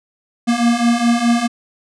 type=beating tone pair; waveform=square; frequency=233.1 / 237.9 Hz; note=A#3 / A#3; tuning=0 / +35 cents; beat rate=4.8 Hz; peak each=-18 / -15 dBFS; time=0.47-1.48 s; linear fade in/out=20 ms; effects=resampled to 22050 Hz